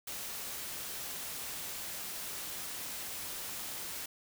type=noise; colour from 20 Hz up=white; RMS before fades=-41 dBFS; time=0.07-4.06 s; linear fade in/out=5 ms; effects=none